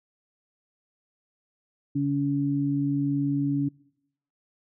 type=tone pair together; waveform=sine; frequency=141.15 / 282.3 Hz; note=C#3 / C#4; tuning=+32 / +32 cents; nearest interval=octave; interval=1200 cents; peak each=-27 / -24 dBFS; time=1.95-3.69 s; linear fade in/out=10 ms; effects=noise-tail reverb RT60 0.8 s tail -25 dB re dry